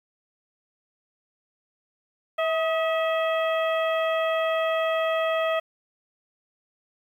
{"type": "harmonic tone with a mistuned harmonic", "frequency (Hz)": 648, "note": "E5", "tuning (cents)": -30, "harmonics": [1, 2, 3, 4, 5], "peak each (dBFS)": [-23, -29, -33, -35, -37], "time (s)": [2.38, 5.6], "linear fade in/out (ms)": 10, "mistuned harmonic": 2, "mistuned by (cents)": -46, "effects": ["9-bit"]}